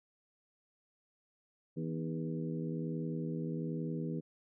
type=harmonic tone with a mistuned harmonic; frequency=81.2 Hz; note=E2; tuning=26 cents flat; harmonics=2 / 3 / 4 / 5 / 6; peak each=-37 / -41 / -43 / -45 / -47 dBFS; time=1.76-4.21 s; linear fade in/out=20 ms; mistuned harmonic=4; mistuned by=-58 cents; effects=none